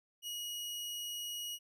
sawtooth tone, 2900 Hz, F#7, 35 cents flat, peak -36 dBFS, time 0.22-1.59 s, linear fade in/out 50 ms, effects none

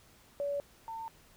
sine tone pair in turn, 570 / 901.7 Hz, C#5 / A5, +48 / +42 cents, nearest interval minor sixth, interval 794 cents, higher second, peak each -31 / -38 dBFS, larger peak first, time 0.4-0.6 / 0.88-1.08 s, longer neither, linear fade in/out 0 ms, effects pink hiss -61 dBFS RMS until 1.36 s

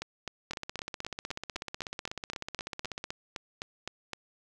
two click trains, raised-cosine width 0.2 ms, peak -18 / -19 dBFS, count 17 / 42, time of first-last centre 0.02-4.133 / 0.51-3.041 s, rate 3.89 / 16.2 Hz, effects none

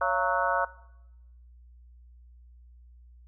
harmonic tone with a mistuned harmonic, 185 Hz, F#3, in tune, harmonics 3 / 4 / 5 / 6 / 7 / 8, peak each -31 / -31 / -31 / -31 / -31 / -31 dBFS, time 0.01-0.65 s, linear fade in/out 5 ms, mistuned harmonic 4, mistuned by -130 cents, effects noise-tail reverb RT60 0.9 s tail -19 dB re dry + added 60 Hz sine -50 dBFS peak until 3.27 s

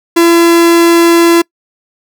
45% pulse tone, 338.3 Hz, E4, 45 cents sharp, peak -4 dBFS, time 0.16-1.42 s, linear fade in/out 10 ms, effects noise-tail reverb RT60 0.1 s tail -26 dB re dry

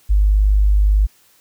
sine tone, 50.8 Hz, G#1, 38 cents flat, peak -10 dBFS, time 0.09-1.07 s, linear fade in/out 20 ms, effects white hiss -54 dBFS RMS until 1.4 s

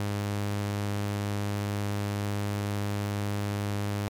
sawtooth tone, 102.1 Hz, G#2, 29 cents flat, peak -24 dBFS, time 0-4.08 s, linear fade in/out 0 ms, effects MP3 96 kbps

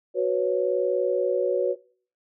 sine chord, F# suspended fourth, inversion none, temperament equal, 370 / 493.9 / 554.4 Hz, F#4 / B4 / C#5, 0 / 0 / 0 cents, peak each -25 dBFS, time 0.14-1.76 s, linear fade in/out 50 ms, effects noise-tail reverb RT60 0.5 s tail -22 dB re dry

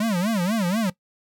square tone with vibrato, 199.4 Hz, G3, 30 cents sharp, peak -21 dBFS, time 0-0.9 s, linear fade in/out 5 ms, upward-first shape sine, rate 4.1 Hz, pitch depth 250 cents each way, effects noise-tail reverb RT60 0.1 s tail -19 dB re dry

